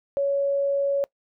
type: tone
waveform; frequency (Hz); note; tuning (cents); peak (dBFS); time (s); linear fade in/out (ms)
sine; 559; C#5; +14; -20; 0.17-1.04; 0
effects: noise-tail reverb RT60 0.1 s tail -23 dB re dry